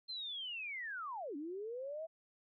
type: linear two-way sweep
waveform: sine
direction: down then up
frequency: 4186 to 275.3 to 661 Hz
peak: -40 dBFS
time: 0.08-2.07 s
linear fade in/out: 20 ms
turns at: 1.36 s
effects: MP3 48 kbps